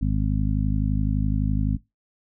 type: harmonic tone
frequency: 51.8 Hz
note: G#1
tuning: 4 cents flat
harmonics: 1 / 2 / 3 / 4 / 5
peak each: -23 / -26 / -28 / -29 / -30 dBFS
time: 0.01-1.77 s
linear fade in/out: 10 ms
effects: noise-tail reverb RT60 0.2 s tail -20 dB re dry